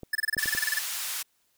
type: clicks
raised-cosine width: 2 ms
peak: -26 dBFS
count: 4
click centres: 0.033 / 0.368 / 0.458 / 0.55 s
type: tone bursts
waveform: square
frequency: 1744 Hz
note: A6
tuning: 16 cents flat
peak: -24 dBFS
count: 14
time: 0.13-0.79 s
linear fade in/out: 5 ms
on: 23 ms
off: 26 ms
type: band-pass noise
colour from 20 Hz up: white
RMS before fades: -33 dBFS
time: 0.38-1.23 s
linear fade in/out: 10 ms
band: 1200 to 15000 Hz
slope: 12 dB/octave
effects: white hiss -70 dBFS RMS until 1.57 s